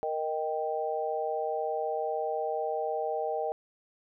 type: chord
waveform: sine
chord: Eb major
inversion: second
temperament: equal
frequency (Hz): 466.2 / 622.3 / 784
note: Bb4 / Eb5 / G5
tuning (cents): 0 / 0 / 0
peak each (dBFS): -33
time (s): 0.03-3.52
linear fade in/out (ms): 0
effects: none